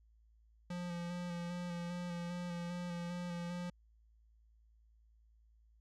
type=tone with vibrato; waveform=square; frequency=174.61 Hz; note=F3; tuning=in tune; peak=-40 dBFS; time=0.7-3.7 s; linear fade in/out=5 ms; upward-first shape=square; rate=2.5 Hz; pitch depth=19 cents each way; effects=added 55 Hz sine -64 dBFS peak until 5.8 s + low-pass 7000 Hz 12 dB/octave